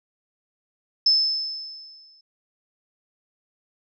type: tone with exponential decay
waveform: sine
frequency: 5250 Hz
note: E8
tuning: 8 cents flat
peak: -13 dBFS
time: 1.06-2.21 s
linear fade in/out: 5 ms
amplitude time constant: 250 ms
effects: none